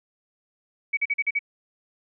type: tone bursts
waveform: sine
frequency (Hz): 2269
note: C#7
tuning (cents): +40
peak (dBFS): -20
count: 6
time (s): 0.93-1.392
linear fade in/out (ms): 10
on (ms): 42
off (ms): 42
effects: none